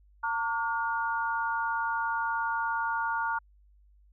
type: tone cluster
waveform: sine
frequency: 912 / 1149 / 1429 Hz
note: A#5 / D6 / F6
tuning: -38 / -38 / +39 cents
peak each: -30 / -36 / -31 dBFS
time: 0.23-3.39 s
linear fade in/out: 10 ms
effects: added 50 Hz sine -57 dBFS peak until 4.12 s